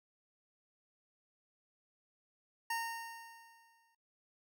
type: tone with exponential decay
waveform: 25% pulse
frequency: 920 Hz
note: A#5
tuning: 23 cents flat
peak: -30 dBFS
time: 2.7-3.95 s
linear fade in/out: 5 ms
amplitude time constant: 270 ms
effects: noise-tail reverb RT60 0.3 s tail -25 dB re dry